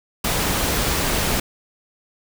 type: noise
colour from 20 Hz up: pink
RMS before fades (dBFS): -21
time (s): 0.24-1.4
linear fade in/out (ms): 5
effects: none